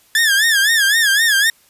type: tone with vibrato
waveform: sawtooth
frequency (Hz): 1712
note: A6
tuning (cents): -48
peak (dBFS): -8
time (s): 0.15-1.5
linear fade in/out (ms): 2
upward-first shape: sine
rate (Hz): 3.9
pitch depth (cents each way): 140
effects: white hiss -53 dBFS RMS until 1.69 s + resampled to 32000 Hz